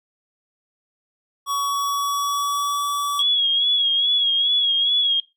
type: tone with pitch glide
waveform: square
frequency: 1125 to 1146.6 Hz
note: C#6 to D6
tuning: +25 to -42 cents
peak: -21 dBFS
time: 1.46-3.23 s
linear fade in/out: 50 ms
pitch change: +33 cents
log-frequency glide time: 1.66-2.84 s
type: tone with vibrato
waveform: sine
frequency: 3322 Hz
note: G#7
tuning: in tune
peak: -16 dBFS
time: 3.19-5.2 s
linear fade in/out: 2 ms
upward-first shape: sine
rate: 2.4 Hz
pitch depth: 48 cents each way
effects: noise-tail reverb RT60 0.2 s tail -18 dB re dry